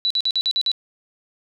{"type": "tone bursts", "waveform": "sine", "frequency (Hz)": 3951, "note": "B7", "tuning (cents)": 0, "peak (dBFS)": -17, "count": 7, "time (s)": [0.05, 0.716], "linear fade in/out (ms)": 0, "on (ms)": 54, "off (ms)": 48, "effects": []}